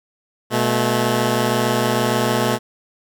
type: tone pair together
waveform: 10% pulse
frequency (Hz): 121.56 / 216.6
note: B2 / A3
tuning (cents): -27 / -27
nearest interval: minor seventh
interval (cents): 1000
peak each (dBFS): -11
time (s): 0.5-2.59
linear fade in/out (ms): 50
effects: none